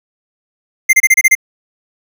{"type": "tone bursts", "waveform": "square", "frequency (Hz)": 2093, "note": "C7", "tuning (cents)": 0, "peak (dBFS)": -5, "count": 7, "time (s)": [0.89, 1.352], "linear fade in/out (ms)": 10, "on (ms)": 42, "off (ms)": 28, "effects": []}